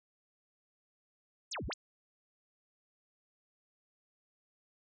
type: exponential two-way sweep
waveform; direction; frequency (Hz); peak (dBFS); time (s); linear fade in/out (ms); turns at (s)
sine; down then up; 9150 to 44 to 9150; -37; 1.51-1.74; 10; 1.66
effects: none